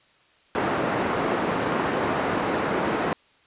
pink band-pass noise, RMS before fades -25 dBFS, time 0.55-3.13 s, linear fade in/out 0 ms, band 220 to 1500 Hz, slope 12 dB/octave, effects white hiss -59 dBFS RMS until 3.46 s + resampled to 8000 Hz

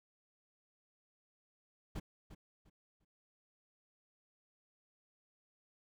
brown noise with echo, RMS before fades -40 dBFS, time 1.95-2 s, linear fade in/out 10 ms, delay 350 ms, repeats 3, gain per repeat -12 dB, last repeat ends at 3.05 s, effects none

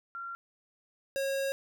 sine / square tone pair in turn, 1376 / 544.8 Hz, F6 / C#5, -26 / -30 cents, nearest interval octave + major third, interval 1604 cents, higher first, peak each -37 / -30 dBFS, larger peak second, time 0.15-0.35 / 1.16-1.52 s, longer second, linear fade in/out 0 ms, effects none

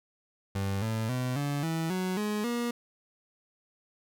30% pulse tone with pitch steps, 98 / 111.28 / 126.36 / 143.48 / 162.92 / 185 / 210.1 / 238.5 Hz, G2 / A2 / B2 / D3 / E3 / F#3 / G#3 / A#3, 0 / +20 / +40 / -40 / -20 / 0 / +20 / +40 cents, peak -26 dBFS, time 0.55-2.71 s, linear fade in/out 5 ms, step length 270 ms, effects none

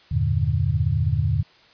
sine chord, E half-diminished seventh, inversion none, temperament equal, 82.41 / 98 / 116.54 / 146.83 Hz, E2 / G2 / Bb2 / D3, 0 / 0 / 0 / 0 cents, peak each -24 dBFS, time 0.11-1.43 s, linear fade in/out 10 ms, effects white hiss -53 dBFS RMS until 1.73 s + resampled to 11025 Hz

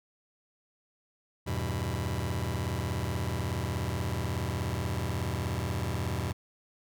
sawtooth chord, E minor, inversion none, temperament just, 82.41 / 98.89 / 123.61 Hz, E2 / G2 / B2, 0 / +16 / +2 cents, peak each -30 dBFS, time 1.46-6.33 s, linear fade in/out 20 ms, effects none

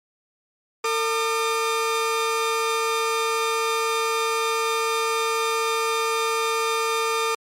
sawtooth tone pair together, 452.5 / 1208 Hz, A4 / D6, +48 / +48 cents, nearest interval octave + perfect fourth, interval 1700 cents, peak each -20 dBFS, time 0.84-7.35 s, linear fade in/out 5 ms, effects low-pass 11000 Hz 12 dB/octave + MP3 64 kbps

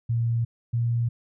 sine tone pair in turn, 116.54 / 117.83 Hz, A#2 / A#2, 0 / +19 cents, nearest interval unison, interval 19 cents, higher second, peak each -21 dBFS, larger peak neither, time 0.09-0.45 / 0.73-1.09 s, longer neither, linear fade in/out 10 ms, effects none

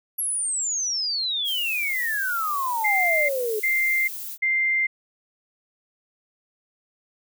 sine exponential sweep, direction down, 11510 to 415.3 Hz, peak -23 dBFS, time 0.18-3.6 s, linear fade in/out 10 ms
violet noise, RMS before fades -34 dBFS, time 1.44-4.38 s, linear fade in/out 50 ms
sine tone bursts, 2093 Hz, C7, in tune, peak -19 dBFS, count 3, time 2.84-4.87 s, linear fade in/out 10 ms, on 450 ms, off 340 ms
effects none

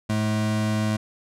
square tone pair together, 107.7 / 214.8 Hz, A2 / A3, -37 / -41 cents, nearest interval octave, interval 1196 cents, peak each -25 dBFS, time 0.09-0.97 s, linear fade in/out 10 ms, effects low-pass 10000 Hz 12 dB/octave

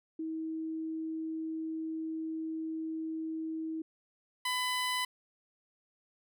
sine / 15% pulse tone pair in turn, 320 / 1002.2 Hz, D#4 / B5, +49 / +25 cents, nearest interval octave + minor sixth, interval 1976 cents, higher second, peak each -34 / -24 dBFS, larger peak second, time 0.19-3.82 / 4.45-5.05 s, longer first, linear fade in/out 5 ms, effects none

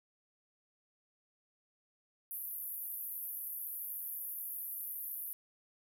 white band-pass noise, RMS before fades -42 dBFS, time 2.31-5.33 s, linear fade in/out 0 ms, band 11000 to 15000 Hz, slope 96 dB/octave, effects none

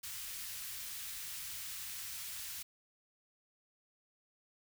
white band-stop noise, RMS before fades -44 dBFS, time 0.03-2.63 s, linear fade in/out 10 ms, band 110 to 1600 Hz, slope 12 dB/octave, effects none

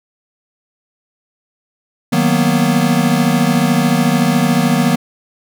square chord, B major seventh, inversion first, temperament equal, 155.56 / 185 / 233.1 / 246.9 Hz, D#3 / F#3 / A#3 / B3, 0 / 0 / 0 / 0 cents, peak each -18 / -18 / -17 / -17 dBFS, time 2.12-4.96 s, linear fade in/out 10 ms, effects none

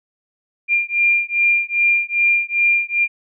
sine beating tone pair, 2394 / 2396.5 Hz, D7 / D7, +33 / +34 cents, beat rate 2.5 Hz, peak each -17 dBFS, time 0.68-3.08 s, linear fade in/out 50 ms, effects none

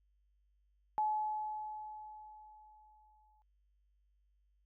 sine tone with exponential decay, 855 Hz, A5, 50 cents flat, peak -29 dBFS, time 0.98-3.42 s, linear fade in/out 0 ms, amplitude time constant 530 ms, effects added 50 Hz sine -70 dBFS peak until 4.65 s

